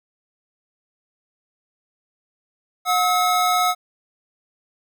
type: tone pair together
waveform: square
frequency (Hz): 724 / 1288.2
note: F#5 / E6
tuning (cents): -38 / -40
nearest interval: minor seventh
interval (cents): 998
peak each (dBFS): -20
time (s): 2.85-3.75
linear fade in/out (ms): 50
effects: none